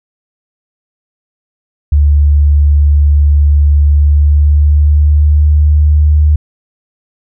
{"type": "tone with pitch glide", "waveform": "sine", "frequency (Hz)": [72.9, 75.04], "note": ["D2", "D2"], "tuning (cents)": [-12, 38], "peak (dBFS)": -4, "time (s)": [1.92, 6.36], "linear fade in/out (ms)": 5, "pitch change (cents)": 50, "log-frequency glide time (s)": [3.84, 5.72], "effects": []}